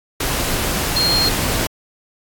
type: tone in noise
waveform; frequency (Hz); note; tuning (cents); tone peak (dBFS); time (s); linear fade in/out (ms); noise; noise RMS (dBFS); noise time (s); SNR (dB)
sine; 4225; C8; +16; -15; 0.96-1.29; 5; pink; -20; 0.2-1.67; +2
effects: AAC 64 kbps